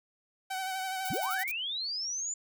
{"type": "tone with vibrato", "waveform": "sawtooth", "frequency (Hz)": 758, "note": "F#5", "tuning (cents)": 42, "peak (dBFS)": -29, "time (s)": [0.5, 1.44], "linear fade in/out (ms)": 10, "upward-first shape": "sine", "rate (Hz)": 12, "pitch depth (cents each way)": 33}
{"type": "noise bursts", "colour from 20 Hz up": "violet", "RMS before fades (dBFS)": -39, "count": 6, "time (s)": [1.05, 1.515], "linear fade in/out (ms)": 2, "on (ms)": 40, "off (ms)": 45}
{"type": "linear sweep", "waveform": "sine", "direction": "up", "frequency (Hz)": [87.3, 7130], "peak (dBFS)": -32, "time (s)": [1.1, 2.34], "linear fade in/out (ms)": 5}
{"effects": []}